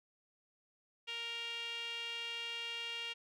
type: tone with band-pass filter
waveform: sawtooth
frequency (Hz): 466.2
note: A#4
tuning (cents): 0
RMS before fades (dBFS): -42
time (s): 1.07-3.14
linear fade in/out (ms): 20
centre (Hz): 2900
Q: 5.3
effects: none